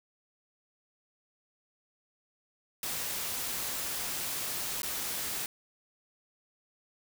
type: noise with dropouts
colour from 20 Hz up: white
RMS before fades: -35 dBFS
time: 2.83-5.46 s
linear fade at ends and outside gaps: 1 ms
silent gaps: 4.819-4.831 s
effects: none